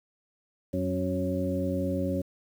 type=harmonic tone with a mistuned harmonic; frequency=91.9 Hz; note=F#2; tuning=11 cents flat; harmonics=1 / 2 / 3 / 4 / 6; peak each=-33 / -32 / -31 / -37 / -32 dBFS; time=0.73-2.22 s; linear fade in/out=10 ms; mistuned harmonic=2; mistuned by=+29 cents; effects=9-bit